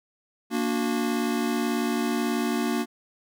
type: chord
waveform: square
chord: Bb augmented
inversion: none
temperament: just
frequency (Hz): 233.1 / 291.4 / 364.2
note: Bb3 / D4 / F#4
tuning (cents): 0 / -13 / -27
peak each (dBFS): -27 / -30 / -31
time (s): 0.5-2.86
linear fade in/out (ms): 50
effects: none